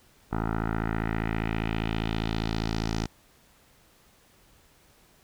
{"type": "tone with low-pass filter sweep", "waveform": "10% pulse", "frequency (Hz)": 55, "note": "A1", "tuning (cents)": 0, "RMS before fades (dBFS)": -29, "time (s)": [0.31, 3.07], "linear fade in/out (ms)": 20, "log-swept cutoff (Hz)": [1200, 5900], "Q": 2.2, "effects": ["pink hiss -60 dBFS RMS until 5.23 s"]}